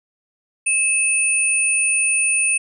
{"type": "tone pair together", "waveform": "sine", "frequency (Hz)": [2599, 9253], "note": ["E7", "D9"], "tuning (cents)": [-25, -27], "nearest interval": "octave + minor seventh", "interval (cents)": 2198, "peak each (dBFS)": -18, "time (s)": [0.66, 2.58], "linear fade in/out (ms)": 10, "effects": []}